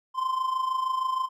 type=tone with amplitude modulation; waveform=triangle; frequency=1039 Hz; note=C6; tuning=12 cents flat; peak=-20 dBFS; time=0.14-1.29 s; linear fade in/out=50 ms; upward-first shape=sine; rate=26.4 Hz; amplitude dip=65%; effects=none